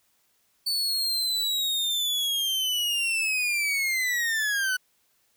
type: linear sweep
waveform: 40% pulse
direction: down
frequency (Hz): 4506 to 1480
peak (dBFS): -23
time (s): 0.66-4.77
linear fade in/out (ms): 10
effects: white hiss -68 dBFS RMS until 5.36 s